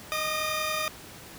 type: tone pair together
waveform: 15% pulse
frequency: 622.3 / 1214.1 Hz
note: D#5 / D#6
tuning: 0 / -43 cents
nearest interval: octave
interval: 1157 cents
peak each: -24 dBFS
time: 0.12-0.88 s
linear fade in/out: 0 ms
effects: pink hiss -45 dBFS RMS until 1.38 s + high-pass 60 Hz 12 dB/octave